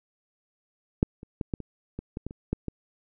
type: clicks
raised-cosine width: 3 ms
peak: -7 / -29 / -16 / -15 / -24 / -21 / -20 / -20 / -28 / -13 / -18 dBFS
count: 11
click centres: 1.029 / 1.231 / 1.412 / 1.538 / 1.603 / 1.99 / 2.171 / 2.266 / 2.309 / 2.53 / 2.683 s
effects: none